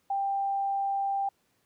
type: tone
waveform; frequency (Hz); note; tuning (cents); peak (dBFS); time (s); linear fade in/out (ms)
sine; 790; G5; +13; -26; 0.1-1.29; 5
effects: pink hiss -71 dBFS RMS until 1.65 s + high-pass 100 Hz 12 dB/octave